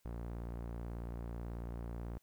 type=tone with low-pass filter; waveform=sawtooth; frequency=58.27 Hz; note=A#1; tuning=in tune; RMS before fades=-43 dBFS; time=0.05-2.18 s; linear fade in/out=0 ms; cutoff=1200 Hz; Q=0.62; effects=white hiss -75 dBFS RMS until 2.22 s